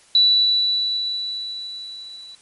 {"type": "tone with level ramp", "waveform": "sine", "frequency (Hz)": 3951, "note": "B7", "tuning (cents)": 0, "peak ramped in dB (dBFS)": [-10, -37], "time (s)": [0.15, 2.35], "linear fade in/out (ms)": 2, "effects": ["white hiss -52 dBFS RMS until 2.41 s", "MP3 48 kbps"]}